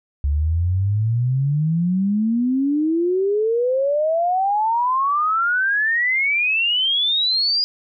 sine exponential sweep, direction up, 69.3 to 4915 Hz, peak -16 dBFS, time 0.24-7.64 s, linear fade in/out 0 ms, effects none

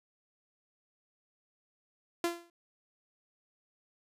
sawtooth tone with exponential decay, 342.5 Hz, F4, 34 cents flat, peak -22 dBFS, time 2.24-2.5 s, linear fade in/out 2 ms, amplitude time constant 56 ms, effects resampled to 32000 Hz

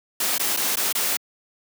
white noise with dropouts, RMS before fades -23 dBFS, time 0.2-1.17 s, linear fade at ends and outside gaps 5 ms, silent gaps 0.382-0.395 / 0.566-0.571 / 0.757-0.769 / 0.926-0.95 s, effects high-pass 200 Hz 12 dB/octave

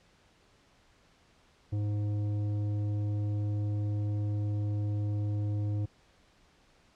sine tone with tanh clipping, 103.83 Hz, G#2, in tune, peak -30 dBFS, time 1.72-5.86 s, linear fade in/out 10 ms, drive 10 dB, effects pink hiss -64 dBFS RMS until 6.95 s + low-pass 6000 Hz 12 dB/octave

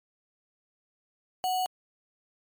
sine tone with sample-and-hold, 740 Hz, F#5, in tune, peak -25 dBFS, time 1.44-1.66 s, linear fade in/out 0 ms, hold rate 3675 Hz, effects MP3 96 kbps

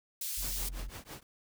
white high-pass noise, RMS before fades -37 dBFS, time 0.21-0.69 s, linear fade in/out 5 ms, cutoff 3600 Hz, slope 12 dB/octave
triangle tone, 44 Hz, F1, 14 cents sharp, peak -36 dBFS, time 0.37-0.9 s, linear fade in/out 10 ms
pink noise with tremolo, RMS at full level -43 dBFS, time 0.42-1.23 s, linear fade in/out 2 ms, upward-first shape triangle, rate 6 Hz, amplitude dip 100%
effects none

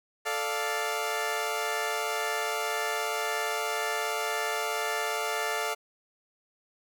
15% pulse chord, D minor, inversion second, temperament equal, 440 / 587.3 / 698.5 Hz, A4 / D5 / F5, 0 / 0 / 0 cents, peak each -26 / -28 / -26 dBFS, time 0.25-5.75 s, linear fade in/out 20 ms, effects none

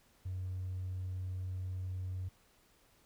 sine tone with hard clipping, 92.5 Hz, F#2, in tune, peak -37 dBFS, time 0.25-2.29 s, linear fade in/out 10 ms, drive 1 dB, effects pink hiss -68 dBFS RMS until 3.05 s

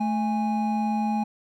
triangle tone pair together, 218.2 / 824 Hz, A3 / G#5, -14 / -14 cents, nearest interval octave + major seventh, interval 2300 cents, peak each -22 / -25 dBFS, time 0-1.24 s, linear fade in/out 10 ms, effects none

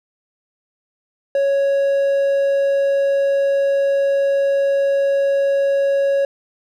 triangle tone, 554.4 Hz, C#5, in tune, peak -12 dBFS, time 1.35-6.25 s, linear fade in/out 2 ms, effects none

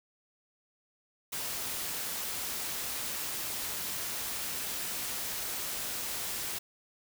white noise, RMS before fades -36 dBFS, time 1.32-6.59 s, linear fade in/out 10 ms, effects none

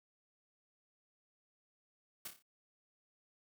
white noise with echo, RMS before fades -44 dBFS, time 2.25-2.28 s, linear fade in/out 5 ms, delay 29 ms, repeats 5, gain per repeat -6 dB, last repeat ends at 2.425 s, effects none

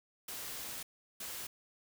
white noise bursts at uneven times, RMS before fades -43 dBFS, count 2, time 0.28-0.83 / 1.2-1.47 s, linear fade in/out 5 ms, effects none

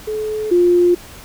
sine tone pair in turn, 430.1 / 352.2 Hz, A4 / F4, -39 / +15 cents, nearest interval minor third, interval 346 cents, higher first, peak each -19 / -9 dBFS, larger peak second, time 0.07-0.51 / 0.51-0.95 s, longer neither, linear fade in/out 10 ms, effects pink hiss -38 dBFS RMS until 1.24 s

